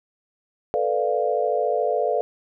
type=chord; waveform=sine; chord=B half-diminished seventh; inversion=third; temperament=equal; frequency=440 / 493.9 / 587.3 / 698.5 Hz; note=A4 / B4 / D5 / F5; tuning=0 / 0 / 0 / 0 cents; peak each=-25 dBFS; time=0.74-2.21 s; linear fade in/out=0 ms; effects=none